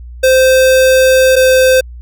square tone pair in turn, 520 / 517.6 Hz, C5 / C5, -11 / -19 cents, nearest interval unison, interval 8 cents, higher first, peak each -6 dBFS, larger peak neither, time 0.23-1.36 / 1.36-1.81 s, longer first, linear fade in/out 10 ms, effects added 60 Hz sine -27 dBFS peak until 2.01 s

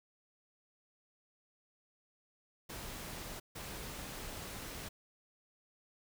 pink noise bursts at uneven times, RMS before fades -45 dBFS, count 2, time 2.69-3.4 / 3.55-4.89 s, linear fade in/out 10 ms, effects none

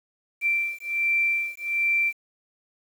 sine beating tone pair, 2349 / 2350.3 Hz, D7 / D7, 0 / +1 cents, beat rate 1.3 Hz, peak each -25 dBFS, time 0.41-2.13 s, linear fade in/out 50 ms, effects 8-bit

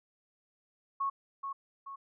sine tone with echo, 1100 Hz, C#6, 14 cents flat, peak -29 dBFS, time 1-1.1 s, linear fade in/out 10 ms, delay 430 ms, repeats 2, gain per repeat -6 dB, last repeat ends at 1.96 s, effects none

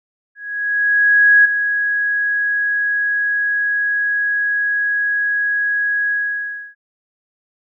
sine tone with ADSR envelope, 1661.2 Hz, G#6, in tune, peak -6 dBFS, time 0.35-6.75 s, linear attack 1100 ms, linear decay 8 ms, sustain -9 dB, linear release 640 ms, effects none

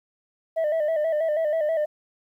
sine tone with vibrato, 626 Hz, D#5, 10 cents sharp, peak -18 dBFS, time 0.56-1.86 s, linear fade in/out 20 ms, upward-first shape square, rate 6.2 Hz, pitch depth 68 cents each way, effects tanh soft clip ceiling -20 dBFS + 10-bit

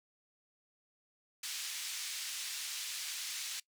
white band-pass noise, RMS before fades -41 dBFS, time 1.43-3.6 s, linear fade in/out 5 ms, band 2300 to 7000 Hz, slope 12 dB/octave, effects noise-tail reverb RT60 0.1 s tail -21 dB re dry

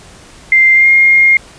sine tone with pitch glide, 2093 to 2130 Hz, C7 to C7, 0 to +30 cents, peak -4 dBFS, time 0.52-1.37 s, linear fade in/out 2 ms, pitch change +30 cents, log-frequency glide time 0.75-0.88 s, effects pink hiss -38 dBFS RMS until 1.58 s + resampled to 22050 Hz

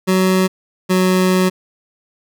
25% pulse tone pair in turn, 186.9 / 184.97 Hz, F#3 / F#3, +18 / 0 cents, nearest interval unison, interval 18 cents, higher first, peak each -8 dBFS, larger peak neither, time 0.07-0.48 / 0.89-1.5 s, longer second, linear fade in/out 20 ms, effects none

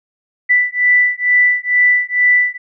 sine beating tone pair, 1978 / 1980.2 Hz, B6 / B6, +2 / +4 cents, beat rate 2.2 Hz, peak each -13 dBFS, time 0.49-2.58 s, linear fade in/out 20 ms, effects none

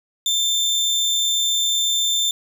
30% pulse tone, 3566 Hz, A7, 22 cents sharp, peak -15 dBFS, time 0.26-2.31 s, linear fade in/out 2 ms, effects none

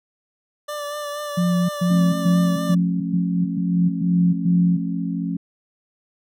25% pulse tone with vibrato, 587.3 Hz, D5, in tune, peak -23 dBFS, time 0.68-2.75 s, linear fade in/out 10 ms, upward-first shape sine, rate 4.2 Hz, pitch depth 24 cents each way
sine tone bursts, 176.3 Hz, F3, 17 cents sharp, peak -16 dBFS, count 8, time 1.37-4.77 s, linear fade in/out 10 ms, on 320 ms, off 120 ms
sine chord, F augmented, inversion none, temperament just, 174.61 / 218.3 / 272.8 Hz, F3 / A3 / C#4, 0 / -13 / -28 cents, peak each -24 / -29 / -27 dBFS, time 1.9-5.37 s, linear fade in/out 5 ms
effects none

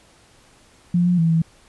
sine tone with pitch steps, 175.1 / 177.8 / 164.6 / 163.3 Hz, F3 / F3 / E3 / E3, +5 / +31 / -2 / -16 cents, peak -14 dBFS, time 0.94-1.42 s, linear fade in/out 5 ms, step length 120 ms, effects pink hiss -53 dBFS RMS until 1.68 s + resampled to 24000 Hz

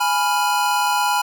square chord, F diminished, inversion first, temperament equal, 830.6 / 987.8 / 1396.9 Hz, Ab5 / Cb6 / F6, 0 / 0 / 0 cents, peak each -21 / -21 / -25 dBFS, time 0-1.22 s, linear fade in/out 10 ms, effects none

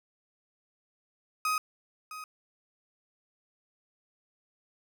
35% pulse tone with echo, 1256 Hz, D#6, 16 cents sharp, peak -25 dBFS, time 1.45-1.58 s, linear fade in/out 2 ms, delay 660 ms, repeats 1, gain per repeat -13 dB, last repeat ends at 2.24 s, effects none

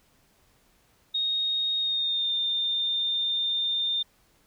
sine tone with pitch glide, 3729 to 3614 Hz, A#7 to A7, 0 to +46 cents, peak -24 dBFS, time 1.14-4.03 s, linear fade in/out 10 ms, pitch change -54 cents, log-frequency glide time 1.79-2.31 s, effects pink hiss -64 dBFS RMS until 4.46 s

